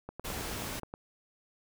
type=click train; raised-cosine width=1 ms; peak=-26 dBFS; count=9; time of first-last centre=0.09-0.939 s; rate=9.42 Hz
type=noise; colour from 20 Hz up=pink; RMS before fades=-38 dBFS; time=0.24-0.8 s; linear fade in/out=10 ms
effects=none